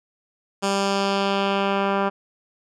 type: tone with low-pass filter sweep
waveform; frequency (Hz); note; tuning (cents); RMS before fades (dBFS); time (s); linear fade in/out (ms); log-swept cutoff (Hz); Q
10% pulse; 197.4; G3; +12; -22; 0.62-2.1; 20; 7700 to 1700; 1.4
effects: none